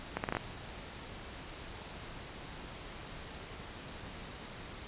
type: accelerating click train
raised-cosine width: 0.5 ms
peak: -17 dBFS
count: 6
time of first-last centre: 0.17-0.369 s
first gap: 69 ms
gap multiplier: 0.72
effects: pink hiss -46 dBFS RMS until 4.87 s + resampled to 8000 Hz